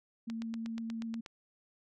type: tone with vibrato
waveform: sine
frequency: 227.4 Hz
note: A#3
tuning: 43 cents flat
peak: -36 dBFS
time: 0.27-1.21 s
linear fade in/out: 10 ms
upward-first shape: square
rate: 8.1 Hz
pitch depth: 10 cents each way
type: click train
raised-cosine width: 0.2 ms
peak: -28 dBFS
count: 9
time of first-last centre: 0.3-1.262 s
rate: 8.32 Hz
effects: none